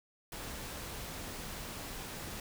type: noise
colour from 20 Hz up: pink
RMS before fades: -43 dBFS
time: 0.32-2.4 s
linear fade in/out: 2 ms
effects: none